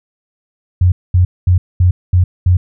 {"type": "tone bursts", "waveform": "sine", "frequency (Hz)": 90.2, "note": "F#2", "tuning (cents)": -44, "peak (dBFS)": -6, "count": 6, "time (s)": [0.81, 2.57], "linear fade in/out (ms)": 5, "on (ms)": 110, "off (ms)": 220, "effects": []}